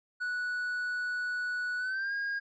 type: tone with pitch glide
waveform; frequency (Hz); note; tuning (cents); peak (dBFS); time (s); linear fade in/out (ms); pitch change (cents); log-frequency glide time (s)
triangle; 1475 to 1627.2; F#6 to G#6; -6 to -36; -29; 0.2-2.4; 20; +170; 1.78-2.13
effects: resampled to 16000 Hz